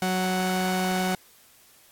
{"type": "tone pair together", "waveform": "sawtooth", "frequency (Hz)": [185.15, 370.3], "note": ["F#3", "F#4"], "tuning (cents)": [1, 1], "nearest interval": "octave", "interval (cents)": 1200, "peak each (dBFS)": -21, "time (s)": [0.02, 1.15], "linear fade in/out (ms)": 2, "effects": ["white hiss -56 dBFS RMS until 1.91 s", "AAC 64 kbps"]}